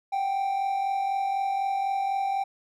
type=tone pair together; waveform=triangle; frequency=740 / 784 Hz; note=F#5 / G5; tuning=0 / 0 cents; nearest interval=minor second; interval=100 cents; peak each=-32 / -23 dBFS; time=0.12-2.44 s; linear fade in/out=10 ms; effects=none